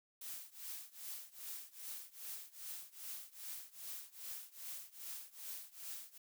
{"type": "noise with tremolo", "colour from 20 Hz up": "blue", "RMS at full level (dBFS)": -45, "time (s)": [0.21, 6.18], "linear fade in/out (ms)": 5, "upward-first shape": "triangle", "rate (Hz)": 2.5, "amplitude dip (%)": 95, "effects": []}